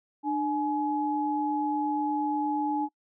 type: tone pair together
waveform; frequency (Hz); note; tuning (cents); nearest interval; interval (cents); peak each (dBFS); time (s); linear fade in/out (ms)
sine; 298.6 / 844.6; D4 / G#5; +29 / +29; octave + tritone; 1800; -28; 0.23-2.89; 50
effects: noise-tail reverb RT60 0.1 s tail -26 dB re dry